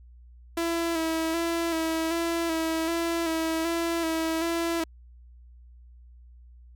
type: tone with vibrato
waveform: sawtooth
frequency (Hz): 329.6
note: E4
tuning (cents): 0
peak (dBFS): -21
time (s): 0.57-4.84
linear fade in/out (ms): 5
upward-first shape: square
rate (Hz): 1.3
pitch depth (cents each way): 30
effects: added 60 Hz sine -47 dBFS peak until 6.75 s + MP3 96 kbps